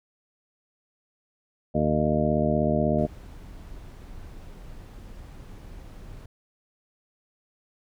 harmonic tone, 76.3 Hz, D#2, 33 cents flat, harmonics 1 / 2 / 3 / 4 / 5 / 6 / 8 / 9, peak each -31 / -27 / -26 / -32 / -31 / -32 / -26 / -32 dBFS, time 1.74-3.07 s, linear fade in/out 20 ms
brown noise, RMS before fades -42 dBFS, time 2.98-6.26 s, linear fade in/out 5 ms
effects none

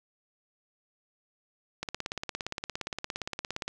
click train, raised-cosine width 0.2 ms, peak -16 dBFS, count 33, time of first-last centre 1.83-3.68 s, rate 17.3 Hz, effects none

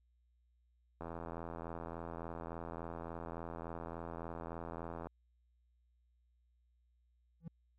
click train, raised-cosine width 1 ms, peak -30 dBFS, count 340, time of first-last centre 1.01-5.07 s, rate 83.5 Hz
triangle tone with exponential growth, 165.6 Hz, E3, 8 cents sharp, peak -37 dBFS, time 7.4-7.48 s, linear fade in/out 5 ms, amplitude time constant 17 ms
effects added 60 Hz sine -70 dBFS peak until 7.78 s

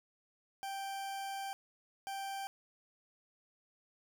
40% pulse tone bursts at uneven times, 784 Hz, G5, in tune, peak -38 dBFS, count 2, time 0.63-1.53 / 2.07-2.47 s, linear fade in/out 0 ms, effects none

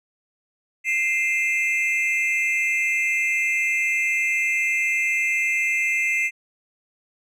triangle tone cluster, 2088 / 2428 / 2636 Hz, C7 / D#7 / E7, -4 / -43 / -1 cents, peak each -20 / -27 / -23 dBFS, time 0.84-6.31 s, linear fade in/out 50 ms, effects none

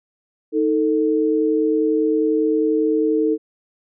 sine tone pair together, 313.8 / 443.8 Hz, D#4 / A4, +15 / +15 cents, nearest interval tritone, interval 600 cents, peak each -18 dBFS, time 0.52-3.38 s, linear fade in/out 50 ms, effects none

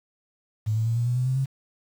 sine tone with pitch steps, 108 / 111.42 / 114.95 / 118.59 / 122.35 / 126.23 / 130.23 / 134.35 Hz, A2 / A2 / A#2 / A#2 / B2 / B2 / C3 / C3, -32 / +22 / -24 / +30 / -16 / +38 / -8 / +46 cents, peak -21 dBFS, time 0.66-1.46 s, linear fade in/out 20 ms, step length 100 ms, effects 8-bit

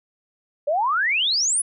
sine exponential sweep, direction up, 554 to 10470 Hz, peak -18 dBFS, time 0.67-1.62 s, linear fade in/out 10 ms, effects none

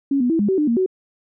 sine tone with pitch steps, 277.1 / 245.7 / 327.4 / 205.4 / 381.4 / 299.9 / 233.1 / 374.3 Hz, C#4 / B3 / E4 / G#3 / G4 / D4 / A#3 / F#4, -1 / -9 / -12 / -19 / -47 / +36 / 0 / +20 cents, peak -15 dBFS, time 0.11-0.862 s, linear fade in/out 5 ms, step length 94 ms, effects none

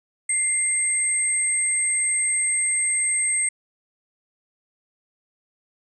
sine tone pair together, 2093 / 8372 Hz, C7 / C9, 0 / 0 cents, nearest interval 2 octaves, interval 2400 cents, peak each -27 / -20 dBFS, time 0.29-3.49 s, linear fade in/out 5 ms, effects none

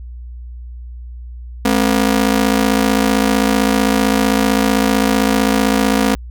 sawtooth ring-modulated tone, 239 Hz, A#3, 43 cents sharp, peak -5 dBFS, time 1.65-6.15 s, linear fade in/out 0 ms, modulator 27.8 Hz, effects added 60 Hz sine -28 dBFS peak until 6.3 s

